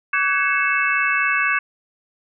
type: tone cluster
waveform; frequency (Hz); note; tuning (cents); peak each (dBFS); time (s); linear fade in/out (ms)
sine; 1146 / 1512 / 1656 / 2196 / 2636; D6 / F#6 / G#6 / C#7 / E7; -43 / +37 / -5 / -17 / -1; -23; 0.13-1.59; 5
effects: none